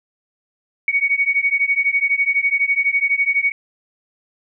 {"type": "beating tone pair", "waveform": "sine", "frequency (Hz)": [2231, 2243], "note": ["C#7", "C#7"], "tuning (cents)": [11, 20], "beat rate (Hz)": 12, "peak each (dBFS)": -18, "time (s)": [0.88, 3.52], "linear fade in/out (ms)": 2, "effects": []}